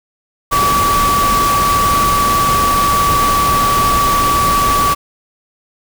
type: tone in noise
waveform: sine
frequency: 1146 Hz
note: D6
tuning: 43 cents flat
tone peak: -11 dBFS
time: 0.51-4.95 s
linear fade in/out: 20 ms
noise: pink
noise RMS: -18 dBFS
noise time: 0.51-4.95 s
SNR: +4 dB
effects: none